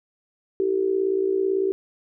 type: tone with amplitude modulation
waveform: sine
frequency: 384.7 Hz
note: G4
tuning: 33 cents flat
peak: -16 dBFS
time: 0.6-1.72 s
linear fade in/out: 0 ms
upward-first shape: sine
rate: 58 Hz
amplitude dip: 75%
effects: none